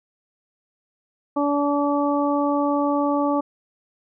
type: harmonic tone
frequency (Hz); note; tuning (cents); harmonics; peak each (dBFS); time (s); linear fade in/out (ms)
287.7; D4; -36; 1 / 2 / 3 / 4; -21 / -24 / -26 / -27; 1.36-3.41; 10
effects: none